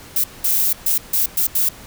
violet noise bursts at uneven times, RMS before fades -17 dBFS, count 6, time 0.16-0.24 / 0.44-0.73 / 0.86-0.98 / 1.13-1.26 / 1.37-1.47 / 1.55-1.69 s, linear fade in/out 5 ms, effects pink hiss -40 dBFS RMS until 1.86 s

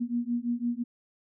sine beating tone pair, 236.2 / 242.1 Hz, A#3 / B3, +23 / -34 cents, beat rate 5.9 Hz, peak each -30 dBFS, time 0-0.84 s, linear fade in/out 20 ms, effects none

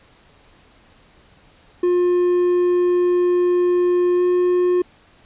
triangle tone with pitch glide, 355.5 to 358.2 Hz, F4 to F4, +31 to +44 cents, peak -12 dBFS, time 1.83-4.82 s, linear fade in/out 5 ms, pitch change +13 cents, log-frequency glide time 4.16-4.22 s, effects pink hiss -52 dBFS RMS until 5.25 s + resampled to 8000 Hz

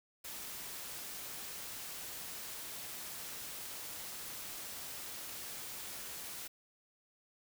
white noise, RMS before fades -45 dBFS, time 0.24-6.48 s, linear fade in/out 10 ms, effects none

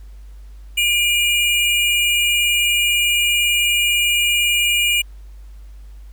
square tone pair together, 2403 / 2878 Hz, D7 / F#7, +39 / -49 cents, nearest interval minor third, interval 312 cents, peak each -18 dBFS, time 0.77-5.02 s, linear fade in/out 10 ms, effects added 50 Hz sine -35 dBFS peak until 6.12 s + pink hiss -57 dBFS RMS until 6.12 s

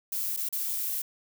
violet noise with dropouts, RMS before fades -31 dBFS, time 0.12-1.02 s, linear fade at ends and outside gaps 5 ms, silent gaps 0.366-0.372 / 0.489-0.526 s, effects none

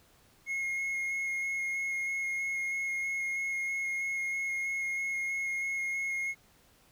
triangle tone with vibrato, 2158 Hz, C#7, 47 cents flat, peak -29 dBFS, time 0.46-6.35 s, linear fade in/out 50 ms, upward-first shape square, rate 3.1 Hz, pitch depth 8 cents each way, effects pink hiss -63 dBFS RMS until 6.91 s

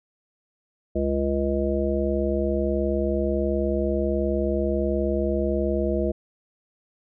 harmonic tone, 69.3 Hz, C#2, in tune, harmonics 1 / 3 / 5 / 7 / 9, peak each -27 / -28 / -26 / -29 / -28 dBFS, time 0.95-6.12 s, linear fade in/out 10 ms, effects none

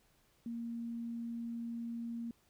sine tone, 233.1 Hz, A#3, in tune, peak -38 dBFS, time 0.46-2.31 s, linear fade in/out 2 ms, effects pink hiss -71 dBFS RMS until 2.49 s

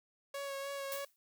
sawtooth tone with vibrato, 554.4 Hz, C#5, in tune, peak -35 dBFS, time 0.34-1.05 s, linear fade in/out 5 ms, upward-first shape sine, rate 3.3 Hz, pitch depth 20 cents each way
blue noise with exponential decay, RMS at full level -39 dBFS, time 0.92-1.16 s, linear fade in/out 0 ms, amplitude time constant 51 ms
effects none

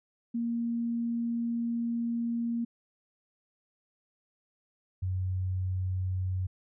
sine tone pair in turn, 233.9 / 92.82 Hz, A#3 / F#2, +6 / +6 cents, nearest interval octave + major third, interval 1600 cents, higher first, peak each -28 dBFS, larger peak neither, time 0.34-2.65 / 5.02-6.47 s, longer first, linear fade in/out 10 ms, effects none

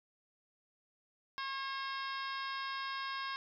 harmonic tone with a mistuned harmonic, 540 Hz, C#5, 45 cents flat, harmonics 2 / 3 / 4 / 5 / 6 / 7 / 8 / 9 / 10, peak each -40 / -43 / -49 / -50 / -50 / -50 / -55 / -52 / -51 dBFS, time 1.38-3.36 s, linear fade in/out 0 ms, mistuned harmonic 10, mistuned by -46 cents, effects none

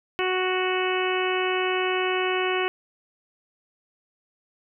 harmonic tone, 370 Hz, F#4, in tune, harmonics 1 / 2 / 3 / 4 / 5 / 6 / 7 / 8, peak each -25 / -31 / -31 / -33 / -34 / -33 / -32 / -33 dBFS, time 0.19-2.68 s, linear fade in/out 0 ms, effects none

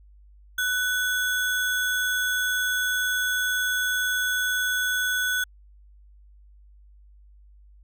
sine tone with sample-and-hold, 1491 Hz, F#6, 13 cents sharp, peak -22 dBFS, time 0.58-5.44 s, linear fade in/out 5 ms, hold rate 4900 Hz, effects added 50 Hz sine -49 dBFS peak until 7.83 s

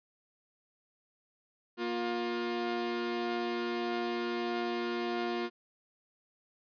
sawtooth tone pair together, 236.6 / 354.1 Hz, A#3 / F4, +26 / +24 cents, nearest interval perfect fifth, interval 698 cents, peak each -33 / -29 dBFS, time 1.77-5.5 s, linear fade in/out 50 ms, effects resampled to 11025 Hz

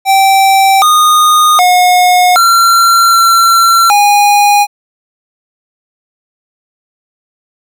square tone with pitch steps, 777 / 1231 / 723 / 1367 / 1358 / 820 Hz, G5 / D#6 / F#5 / F6 / F6 / G#5, -16 / -19 / -40 / -37 / -49 / -22 cents, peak -5 dBFS, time 0.05-4.67 s, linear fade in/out 50 ms, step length 770 ms, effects none

